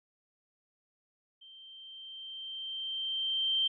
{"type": "tone with level ramp", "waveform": "sine", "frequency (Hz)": 3136, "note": "G7", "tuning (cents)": 0, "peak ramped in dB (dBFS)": [-51, -25], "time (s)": [1.41, 3.68], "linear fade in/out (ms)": 10, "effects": []}